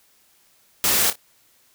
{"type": "noise with echo", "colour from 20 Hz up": "white", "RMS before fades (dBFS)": -19, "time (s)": [0.84, 1.1], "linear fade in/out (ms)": 0, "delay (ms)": 28, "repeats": 2, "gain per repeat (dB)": -12, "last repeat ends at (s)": 1.156, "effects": ["white hiss -59 dBFS RMS until 1.74 s"]}